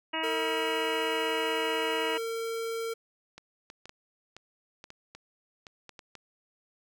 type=harmonic tone; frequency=320.3 Hz; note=E4; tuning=50 cents flat; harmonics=1 / 2 / 3 / 4 / 5 / 6 / 7 / 8 / 9; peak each=-38 / -38 / -35 / -41 / -41 / -38 / -40 / -41 / -35 dBFS; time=0.13-2.18 s; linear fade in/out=10 ms
type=tone; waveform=square; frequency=455.6 Hz; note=A#4; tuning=40 cents flat; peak=-32 dBFS; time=0.23-2.94 s; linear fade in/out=10 ms
type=clicks; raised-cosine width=0.2 ms; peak=-28 dBFS; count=12; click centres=3.38 / 3.701 / 3.856 / 3.894 / 4.366 / 4.841 / 4.904 / 5.15 / 5.668 / 5.893 / 5.992 / 6.153 s
effects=none